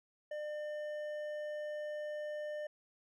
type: tone with hard clipping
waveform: sine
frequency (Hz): 600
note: D5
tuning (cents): +37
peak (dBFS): -40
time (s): 0.31-2.67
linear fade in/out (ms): 5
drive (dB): 7
effects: none